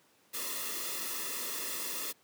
white noise with comb filter, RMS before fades -37 dBFS, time 0.33-2.13 s, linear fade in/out 20 ms, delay 1.3 ms, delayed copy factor -0.8, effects pink hiss -66 dBFS RMS until 2.23 s + high-pass 200 Hz 12 dB/octave

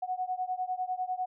sine beating tone pair, 733 / 743 Hz, F#5 / F#5, -16 / +7 cents, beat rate 10 Hz, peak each -33 / -34 dBFS, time 0.02-1.26 s, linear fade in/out 10 ms, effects none

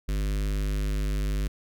square tone with notch filter, 50.4 Hz, G1, 49 cents sharp, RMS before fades -27 dBFS, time 0.08-1.48 s, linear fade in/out 10 ms, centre 820 Hz, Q 0.82, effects none

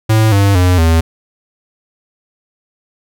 square tone with pitch steps, 109.9 / 99.62 / 90.3 / 81.86 Hz, A2 / G2 / F#2 / E2, -2 / +28 / -42 / -12 cents, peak -8 dBFS, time 0.09-1.01 s, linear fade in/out 10 ms, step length 230 ms, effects none

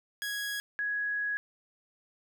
sawtooth / sine tone pair in turn, 1661.2 / 1668.6 Hz, G#6 / G#6, 0 / +8 cents, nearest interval unison, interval 8 cents, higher second, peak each -29 / -29 dBFS, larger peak neither, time 0.22-0.6 / 0.79-1.37 s, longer second, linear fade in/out 0 ms, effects none

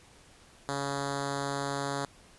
5% pulse tone with notch filter, 140 Hz, C#3, 18 cents sharp, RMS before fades -33 dBFS, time 0.69-2.05 s, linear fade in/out 0 ms, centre 2300 Hz, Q 1.4, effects pink hiss -57 dBFS RMS until 2.38 s + resampled to 24000 Hz

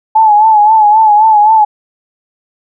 sine tone with vibrato, 858 Hz, A5, 44 cents flat, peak -3 dBFS, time 0.15-1.65 s, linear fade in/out 10 ms, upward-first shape sine, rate 3.8 Hz, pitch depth 62 cents each way, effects none

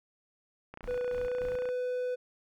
click train, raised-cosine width 0.5 ms, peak -29 dBFS, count 29, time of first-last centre 0.74-1.689 s, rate 29.5 Hz
brown noise bursts, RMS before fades -45 dBFS, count 3, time 0.83-1.56 s, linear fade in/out 0 ms, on 150 ms, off 140 ms
triangle tone with pitch glide, 493.9 to 499.1 Hz, B4 to B4, 0 to +18 cents, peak -28 dBFS, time 0.87-2.16 s, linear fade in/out 20 ms, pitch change +18 cents, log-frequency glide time 1.1-1.52 s
effects none

